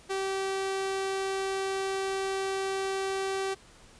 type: tone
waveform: sawtooth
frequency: 386.5 Hz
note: G4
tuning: 24 cents flat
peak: -25 dBFS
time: 0.09-3.55 s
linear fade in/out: 20 ms
effects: pink hiss -55 dBFS RMS until 3.99 s + resampled to 22050 Hz